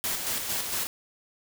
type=noise with tremolo; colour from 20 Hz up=white; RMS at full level=-29 dBFS; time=0.04-0.87 s; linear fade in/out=0 ms; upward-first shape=square; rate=4.4 Hz; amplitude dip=40%; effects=none